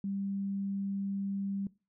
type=tone; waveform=sine; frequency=197.3 Hz; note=G3; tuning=11 cents sharp; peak=-32 dBFS; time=0.04-1.67 s; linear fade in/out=2 ms; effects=noise-tail reverb RT60 0.3 s tail -21 dB re dry